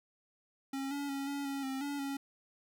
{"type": "tone with pitch steps", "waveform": "square", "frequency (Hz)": [271.7, 283.9, 275.8, 282.1, 276.2, 266.4, 285.1, 276.5], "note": ["C#4", "C#4", "C#4", "C#4", "C#4", "C4", "C#4", "C#4"], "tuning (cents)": [-35, 41, -9, 30, -6, 31, 49, -4], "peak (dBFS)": -36, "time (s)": [0.73, 2.17], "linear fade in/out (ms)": 5, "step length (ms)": 180, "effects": []}